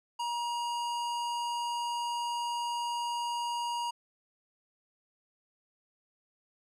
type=tone; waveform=square; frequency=950 Hz; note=A#5; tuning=33 cents sharp; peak=-32 dBFS; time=0.19-3.91 s; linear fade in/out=10 ms; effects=low-pass 9000 Hz 12 dB/octave